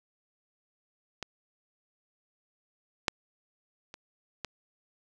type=clicks; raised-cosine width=0.2 ms; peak=-18 / -7 / -26 / -17 dBFS; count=4; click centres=1.227 / 3.082 / 3.941 / 4.447 s; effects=none